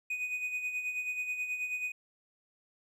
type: tone with tremolo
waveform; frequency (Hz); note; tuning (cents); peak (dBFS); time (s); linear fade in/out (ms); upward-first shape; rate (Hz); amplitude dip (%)
triangle; 2489; D#7; 0; -29; 0.1-1.92; 5; sine; 9.3; 55
effects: none